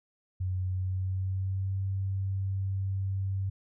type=tone with pitch glide; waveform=sine; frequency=92.5 to 96.6 Hz; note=F#2 to G2; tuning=0 to -25 cents; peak=-28 dBFS; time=0.4-3.5 s; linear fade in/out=10 ms; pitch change=+75 cents; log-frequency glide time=0.66-1.8 s; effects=none